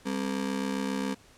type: ring-modulated tone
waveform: 35% pulse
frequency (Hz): 232.4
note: A#3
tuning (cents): -5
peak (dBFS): -24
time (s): 0.05-1.15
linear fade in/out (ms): 20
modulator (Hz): 33.7
effects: pink hiss -57 dBFS RMS until 1.37 s + low-pass 10000 Hz 12 dB/octave